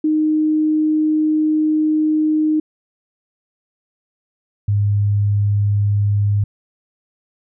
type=tone pair in turn; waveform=sine; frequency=308.9 / 102.4 Hz; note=D#4 / G#2; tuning=-12 / -24 cents; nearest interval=octave + perfect fifth; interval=1912 cents; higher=first; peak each=-13 dBFS; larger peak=neither; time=0.04-2.6 / 4.68-6.44 s; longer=first; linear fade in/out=5 ms; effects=none